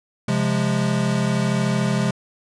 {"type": "chord", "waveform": "square", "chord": "F minor", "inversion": "second", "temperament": "equal with one note detuned", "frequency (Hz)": [133.48, 174.61, 207.7], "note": ["C3", "F3", "Ab3"], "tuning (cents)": [35, 0, 0], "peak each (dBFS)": [-23, -25, -23], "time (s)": [0.28, 2.11], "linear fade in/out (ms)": 5, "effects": ["resampled to 22050 Hz"]}